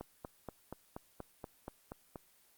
click train, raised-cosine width 1 ms, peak -28 dBFS, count 10, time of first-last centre 0.01-2.158 s, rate 4.19 Hz, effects white hiss -67 dBFS RMS until 2.57 s + Opus 24 kbps

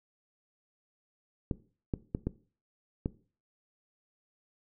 clicks, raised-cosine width 3 ms, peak -17 dBFS, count 5, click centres 1.512 / 1.938 / 2.149 / 2.27 / 3.059 s, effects noise-tail reverb RT60 0.4 s tail -18 dB re dry

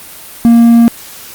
triangle tone with hard clipping, 233.3 Hz, A#3, 2 cents sharp, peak -3 dBFS, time 0.45-0.88 s, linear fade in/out 0 ms, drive 6 dB, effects white hiss -31 dBFS RMS until 1.34 s + Opus 32 kbps

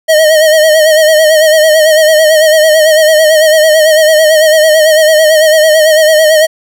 square tone with vibrato, 625 Hz, D#5, 8 cents sharp, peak -4 dBFS, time 0.08-6.47 s, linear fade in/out 20 ms, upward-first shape sine, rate 9 Hz, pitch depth 55 cents each way, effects none

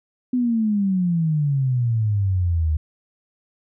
sine exponential sweep, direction down, 254.5 to 75.5 Hz, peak -17 dBFS, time 0.33-2.77 s, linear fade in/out 5 ms, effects none

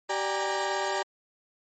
30% pulse tone cluster, 386.4 / 589 / 811 / 935 Hz, G4 / D5 / G#5 / A#5, -25 / +5 / -41 / +5 cents, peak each -30 dBFS, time 0.09-1.03 s, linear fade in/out 10 ms, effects MP3 32 kbps

